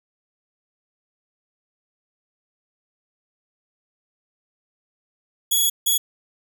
5% pulse tone bursts at uneven times, 3365 Hz, G#7, 22 cents sharp, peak -9 dBFS, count 2, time 5.51-5.7 / 5.86-5.98 s, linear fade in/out 10 ms, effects none

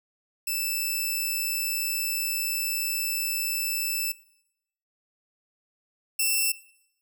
5% pulse tone pair in turn, 2637 / 2674 Hz, E7 / E7, 0 / +24 cents, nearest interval unison, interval 24 cents, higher second, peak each -17 / -13 dBFS, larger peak second, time 0.47-4.12 / 6.19-6.52 s, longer first, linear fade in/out 5 ms, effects noise-tail reverb RT60 0.8 s tail -20 dB re dry

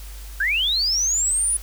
sine linear sweep, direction up, 1505 to 9956 Hz, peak -18 dBFS, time 0.4-1.57 s, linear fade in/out 5 ms, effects added 50 Hz sine -34 dBFS peak until 1.62 s + white hiss -44 dBFS RMS until 1.62 s

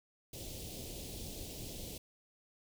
pink band-stop noise, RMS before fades -45 dBFS, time 0.33-1.98 s, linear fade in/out 5 ms, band 610 to 3000 Hz, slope 24 dB/octave, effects none

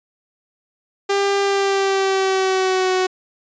sawtooth tone with pitch glide, 398.2 to 371.5 Hz, G4 to F#4, +27 to +7 cents, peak -12 dBFS, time 1.09-3.07 s, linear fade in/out 10 ms, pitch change -120 cents, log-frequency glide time 1.42-2.92 s, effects resampled to 16000 Hz

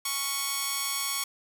5% pulse tone with amplitude modulation, 1108.7 Hz, C#6, in tune, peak -13 dBFS, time 0.05-1.24 s, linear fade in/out 5 ms, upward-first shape sine, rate 279 Hz, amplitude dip 65%, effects none

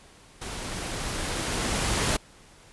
pink noise with level ramp, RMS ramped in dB -36 to -24 dBFS, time 0.41-2.17 s, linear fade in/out 10 ms, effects pink hiss -53 dBFS RMS until 2.72 s + resampled to 24000 Hz

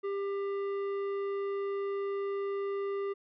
sine tone with tanh clipping, 397.5 Hz, G4, 24 cents sharp, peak -33 dBFS, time 0.03-3.14 s, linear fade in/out 20 ms, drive 11 dB, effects none

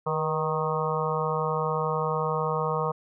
harmonic tone with a mistuned harmonic, 155.56 Hz, D#3, in tune, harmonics 1 / 3 / 4 / 5 / 6 / 7 / 8, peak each -31 / -29 / -35 / -35 / -33 / -31 / -34 dBFS, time 0.06-2.92 s, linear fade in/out 10 ms, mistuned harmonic 3, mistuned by +39 cents, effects none

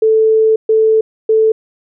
sine tone bursts at uneven times, 440 Hz, A4, in tune, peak -7 dBFS, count 3, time 0.02-0.56 / 0.69-1.01 / 1.29-1.52 s, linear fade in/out 5 ms, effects none

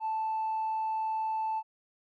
triangle tone with tanh clipping, 879 Hz, A5, 2 cents flat, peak -29 dBFS, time 0-1.63 s, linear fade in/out 50 ms, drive 5 dB, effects none

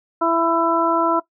harmonic tone, 332.8 Hz, E4, 17 cents sharp, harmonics 1 / 2 / 3 / 4, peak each -21 / -21 / -21 / -21 dBFS, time 0.21-1.2 s, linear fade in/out 10 ms, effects noise-tail reverb RT60 0.1 s tail -18 dB re dry

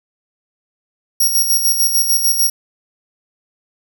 5% pulse tone with tremolo, 5620 Hz, F8, 10 cents sharp, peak -5 dBFS, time 1.2-2.5 s, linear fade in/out 5 ms, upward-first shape square, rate 6.7 Hz, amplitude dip 50%, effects none

